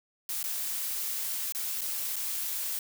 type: noise with dropouts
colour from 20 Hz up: blue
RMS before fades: -33 dBFS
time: 0.29-2.79 s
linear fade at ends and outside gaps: 2 ms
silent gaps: 0.429-0.439 / 1.523-1.548 / 1.81-1.815 / 2.159-2.164 s
effects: none